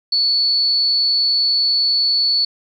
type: tone with amplitude modulation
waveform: sine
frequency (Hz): 4435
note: C#8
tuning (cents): 0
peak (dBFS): -12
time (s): 0.12-2.45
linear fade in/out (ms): 5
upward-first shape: sine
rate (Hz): 296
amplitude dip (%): 30
effects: 9-bit